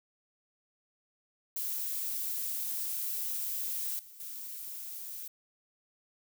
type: noise with level steps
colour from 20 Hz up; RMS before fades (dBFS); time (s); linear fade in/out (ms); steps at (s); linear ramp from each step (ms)
violet; -35 / -52 / -42; 1.56-5.28; 5; 3.99 / 4.2; 2
effects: none